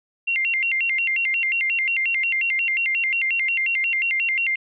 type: tone with vibrato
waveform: sine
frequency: 2403 Hz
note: D7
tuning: 39 cents sharp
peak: -19 dBFS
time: 0.27-4.56 s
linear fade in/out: 10 ms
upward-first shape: square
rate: 5.6 Hz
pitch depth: 230 cents each way
effects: none